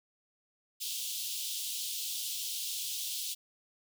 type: high-pass noise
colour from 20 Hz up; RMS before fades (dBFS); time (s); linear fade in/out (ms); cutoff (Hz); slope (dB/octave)
pink; -37; 0.8-3.35; 20; 3000; 48
effects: none